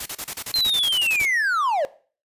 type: noise bursts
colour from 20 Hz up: white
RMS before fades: -30 dBFS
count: 14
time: 0-1.255 s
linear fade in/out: 5 ms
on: 59 ms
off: 33 ms
type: linear sweep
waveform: triangle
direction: down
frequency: 4186 to 525 Hz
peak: -17 dBFS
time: 0.54-1.85 s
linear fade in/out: 0 ms
type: clicks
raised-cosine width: 3 ms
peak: -26 dBFS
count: 3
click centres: 0.587 / 0.664 / 1.214 s
effects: noise-tail reverb RT60 0.4 s tail -17 dB re dry + resampled to 32000 Hz